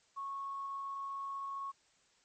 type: tone with quantisation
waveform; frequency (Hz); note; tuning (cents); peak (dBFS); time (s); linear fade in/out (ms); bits
sine; 1101; C#6; -12; -38; 0.16-1.72; 20; 11
effects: white hiss -70 dBFS RMS until 2.24 s + MP3 32 kbps